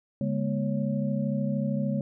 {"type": "tone cluster", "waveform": "sine", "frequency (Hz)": [143, 207, 240.2, 554], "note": ["D3", "G#3", "B3", "C#5"], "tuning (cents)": [-46, -5, -48, -1], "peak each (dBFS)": [-30, -28, -32, -35], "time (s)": [0.21, 2.01], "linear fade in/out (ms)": 2, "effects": []}